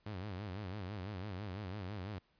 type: tone with vibrato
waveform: sawtooth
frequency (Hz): 98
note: G2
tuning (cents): 0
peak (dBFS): -37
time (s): 0.06-2.19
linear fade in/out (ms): 5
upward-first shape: sine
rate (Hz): 6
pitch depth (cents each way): 160
effects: pink hiss -74 dBFS RMS until 2.39 s + resampled to 11025 Hz